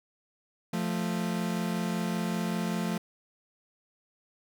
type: tone pair together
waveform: 40% pulse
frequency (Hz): 174.81 / 220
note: F3 / A3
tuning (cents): +2 / 0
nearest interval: major third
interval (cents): 398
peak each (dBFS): -30 / -31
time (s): 0.73-2.98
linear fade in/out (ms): 5
effects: none